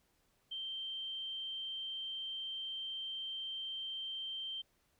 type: tone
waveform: sine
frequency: 3136 Hz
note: G7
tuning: in tune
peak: -39 dBFS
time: 0.51-4.62 s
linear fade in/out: 10 ms
effects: pink hiss -75 dBFS RMS until 4.99 s